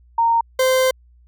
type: tone pair in turn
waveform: sine / 40% pulse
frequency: 924 / 518.6 Hz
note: A#5 / C5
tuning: -16 / -15 cents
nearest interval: minor seventh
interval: 999 cents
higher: first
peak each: -13 dBFS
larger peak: neither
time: 0.18-0.41 / 0.59-0.91 s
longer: second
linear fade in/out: 5 ms
effects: added 60 Hz sine -48 dBFS peak until 1.27 s